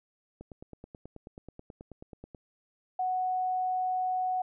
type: click train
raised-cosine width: 2 ms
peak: -31 dBFS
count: 19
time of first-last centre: 0.41-2.348 s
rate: 9.29 Hz
type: tone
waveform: sine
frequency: 740 Hz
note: F#5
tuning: in tune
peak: -27 dBFS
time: 2.99-4.42 s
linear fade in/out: 5 ms
effects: none